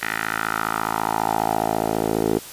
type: tone with band-pass filter sweep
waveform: 10% pulse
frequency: 54.7 Hz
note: A1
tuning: 9 cents flat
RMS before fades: -23 dBFS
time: 0.01-2.39 s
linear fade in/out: 10 ms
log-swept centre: 1900 to 430 Hz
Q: 3
effects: white hiss -38 dBFS RMS until 2.52 s + resampled to 32000 Hz